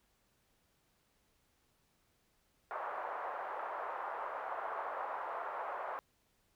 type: band-pass noise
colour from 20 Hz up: white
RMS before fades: -41 dBFS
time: 2.71-5.99 s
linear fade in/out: 0 ms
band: 570 to 1200 Hz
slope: 24 dB/octave
effects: pink hiss -75 dBFS RMS until 6.55 s